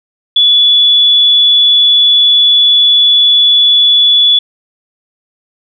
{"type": "tone", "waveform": "sine", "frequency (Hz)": 3429, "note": "A7", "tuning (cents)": -45, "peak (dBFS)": -4, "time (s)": [0.36, 4.39], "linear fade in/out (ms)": 5, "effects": []}